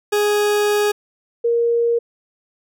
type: tone pair in turn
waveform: 40% pulse / sine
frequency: 415.3 / 469 Hz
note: G#4 / A#4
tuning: 0 / +11 cents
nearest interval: major second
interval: 211 cents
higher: second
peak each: -14 dBFS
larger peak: neither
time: 0.12-0.92 / 1.44-1.99 s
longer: first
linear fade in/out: 10 ms
effects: none